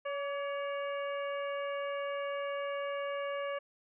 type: harmonic tone with a mistuned harmonic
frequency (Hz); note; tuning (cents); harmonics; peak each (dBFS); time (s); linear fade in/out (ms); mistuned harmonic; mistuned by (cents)
563; C#5; +27; 1 / 2 / 3 / 4 / 5; -35 / -41 / -45 / -47 / -49; 0.05-3.59; 10; 2; +32
effects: none